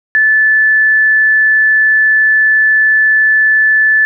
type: tone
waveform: sine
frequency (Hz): 1743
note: A6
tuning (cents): -17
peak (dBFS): -6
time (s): 0.15-4.05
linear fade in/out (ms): 0
effects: none